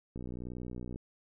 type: click train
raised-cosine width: 3 ms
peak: -29 dBFS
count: 50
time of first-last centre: 0.16-0.959 s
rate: 61.3 Hz
effects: none